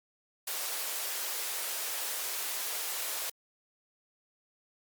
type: high-pass noise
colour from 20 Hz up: white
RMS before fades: -35 dBFS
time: 0.47-3.3 s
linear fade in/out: 5 ms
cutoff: 400 Hz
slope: 24 dB/octave
effects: Opus 48 kbps